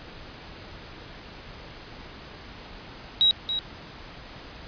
sine tone with echo, 3840 Hz, B7, 49 cents flat, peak -16 dBFS, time 3.21-3.31 s, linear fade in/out 0 ms, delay 280 ms, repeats 1, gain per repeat -9 dB, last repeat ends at 3.59 s, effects pink hiss -43 dBFS RMS until 4.67 s + resampled to 11025 Hz

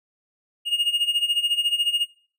triangle tone with tremolo, 2850 Hz, F7, 34 cents sharp, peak -15 dBFS, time 0.65-2.07 s, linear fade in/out 50 ms, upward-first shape sine, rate 14 Hz, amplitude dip 80%, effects noise-tail reverb RT60 0.5 s tail -24 dB re dry

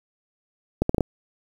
accelerating click train, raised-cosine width 2 ms, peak -6 dBFS, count 5, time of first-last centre 0.82-1.007 s, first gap 74 ms, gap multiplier 0.7, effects 7-bit

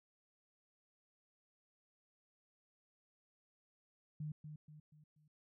sine tone with echo, 151.8 Hz, D#3, 42 cents flat, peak -40 dBFS, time 4.2-4.32 s, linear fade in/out 5 ms, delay 240 ms, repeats 4, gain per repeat -7 dB, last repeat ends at 5.28 s, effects none

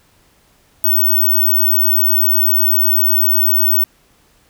sine tone, 15804 Hz, B9, in tune, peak -10 dBFS, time 0.84-3.84 s, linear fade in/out 2 ms, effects pink hiss -54 dBFS RMS until 4.49 s

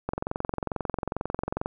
click train, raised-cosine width 1 ms, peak -14 dBFS, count 36, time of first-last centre 0.09-1.66 s, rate 22.3 Hz, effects none

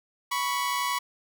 sawtooth tone pair together, 984 / 1115.5 Hz, B5 / C#6, -7 / +11 cents, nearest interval major second, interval 218 cents, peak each -25 dBFS, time 0.31-0.99 s, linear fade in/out 10 ms, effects none

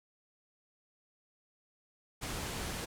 pink low-pass noise, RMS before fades -39 dBFS, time 2.21-2.86 s, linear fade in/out 20 ms, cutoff 12000 Hz, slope 24 dB/octave, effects none

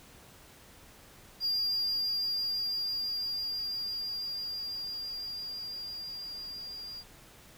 triangle tone with level ramp, 4802 Hz, D8, 38 cents sharp, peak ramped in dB -26 to -39 dBFS, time 1.4-7.04 s, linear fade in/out 50 ms, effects pink hiss -55 dBFS RMS until 7.57 s

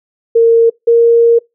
sine tone pair in turn, 460 / 465.9 Hz, A#4 / A#4, -23 / -1 cents, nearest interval unison, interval 22 cents, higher second, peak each -4 dBFS, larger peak neither, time 0.35-0.7 / 0.87-1.39 s, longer second, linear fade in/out 10 ms, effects noise-tail reverb RT60 0.2 s tail -25 dB re dry

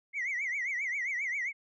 sine tone with vibrato, 2092 Hz, C7, 1 cent flat, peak -29 dBFS, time 0.13-1.53 s, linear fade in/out 50 ms, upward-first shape triangle, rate 7.5 Hz, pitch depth 190 cents each way, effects tanh soft clip ceiling -28 dBFS

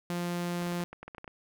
sawtooth tone, 174.61 Hz, F3, in tune, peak -27 dBFS, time 0.1-0.84 s, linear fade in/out 0 ms
clicks, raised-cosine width 0.5 ms, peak -28 dBFS, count 11, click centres 0.622 / 0.667 / 0.723 / 0.806 / 0.93 / 1.03 / 1.08 / 1.148 / 1.182 / 1.244 / 1.278 s
effects none

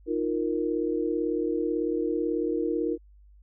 sine chord, Eb suspended second, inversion none, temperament equal, 311.1 / 349.2 / 466.2 Hz, Eb4 / F4 / Bb4, 0 / 0 / 0 cents, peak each -29 dBFS, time 0.06-2.98 s, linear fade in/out 50 ms, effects added 50 Hz sine -51 dBFS peak until 3.42 s

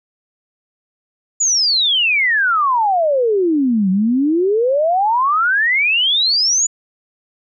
sine exponential two-way sweep, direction down then up, 7040 to 182.8 to 7040 Hz, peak -12 dBFS, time 1.4-6.67 s, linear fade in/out 10 ms, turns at 3.9 s, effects none

